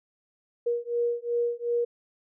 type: beating tone pair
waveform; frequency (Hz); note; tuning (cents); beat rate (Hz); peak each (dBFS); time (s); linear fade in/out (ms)
sine; 473.9 / 476.6; A#4 / A#4; +28 / +38; 2.7; -28; 0.66-1.85; 10
effects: none